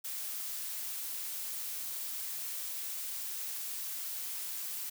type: noise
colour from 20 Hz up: blue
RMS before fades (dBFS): -39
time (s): 0.04-4.9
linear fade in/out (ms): 10
effects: none